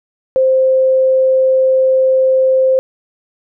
sine tone, 523.3 Hz, C5, in tune, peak -8 dBFS, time 0.36-2.79 s, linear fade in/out 0 ms, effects none

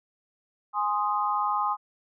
sine chord, Ab major, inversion none, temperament equal, 830.6 / 1046.5 / 1244.5 Hz, Ab5 / C6 / Eb6, 0 / 0 / 0 cents, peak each -28 dBFS, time 0.73-1.77 s, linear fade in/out 50 ms, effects none

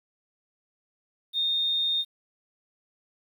sine tone, 3667 Hz, A#7, 29 cents flat, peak -23 dBFS, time 1.33-2.05 s, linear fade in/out 50 ms, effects 9-bit

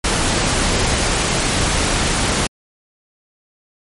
pink noise, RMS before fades -17 dBFS, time 0.04-2.47 s, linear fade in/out 5 ms, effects MP3 48 kbps

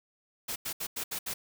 white noise bursts at uneven times, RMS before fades -35 dBFS, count 6, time 0.48-0.56 / 0.65-0.73 / 0.8-0.87 / 0.96-1.04 / 1.11-1.19 / 1.26-1.34 s, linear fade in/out 10 ms, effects none

